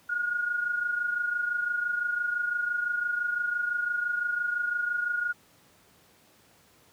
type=tone pair together; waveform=sine; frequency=1434 / 1459.9 Hz; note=F6 / F#6; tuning=+45 / -24 cents; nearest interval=unison; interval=31 cents; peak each=-27 / -34 dBFS; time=0.09-5.33 s; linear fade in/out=10 ms; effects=pink hiss -60 dBFS RMS until 6.92 s + high-pass 100 Hz 12 dB/octave